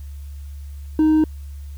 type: tone with hard clipping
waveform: sine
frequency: 311.1 Hz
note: D#4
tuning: in tune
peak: -13 dBFS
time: 0.99-1.24 s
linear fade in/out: 2 ms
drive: 2 dB
effects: added 71 Hz sine -31 dBFS peak until 1.77 s + white hiss -55 dBFS RMS until 1.77 s